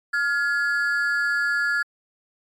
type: ring-modulated tone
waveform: triangle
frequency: 1551 Hz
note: G6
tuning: 19 cents flat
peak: -15 dBFS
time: 0.13-1.83 s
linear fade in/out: 10 ms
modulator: 142 Hz
effects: MP3 96 kbps